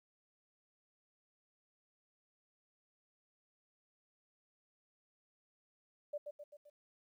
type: tone with echo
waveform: sine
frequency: 587.3 Hz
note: D5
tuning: in tune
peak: -37 dBFS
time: 6.13-6.18 s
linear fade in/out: 10 ms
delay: 130 ms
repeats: 4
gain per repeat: -5 dB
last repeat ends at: 6.7 s
effects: 13-bit